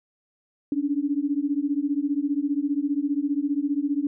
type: beating tone pair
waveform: sine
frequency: 279.4 / 294.4 Hz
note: C#4 / D4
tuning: +14 / +4 cents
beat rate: 15 Hz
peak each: -25 dBFS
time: 0.72-4.07 s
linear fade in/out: 2 ms
effects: none